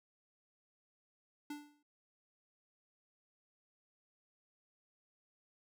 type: tone with exponential decay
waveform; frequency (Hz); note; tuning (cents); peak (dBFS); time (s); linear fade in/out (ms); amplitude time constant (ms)
square; 293.7; D4; 0; -40; 1.5-1.83; 5; 71
effects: none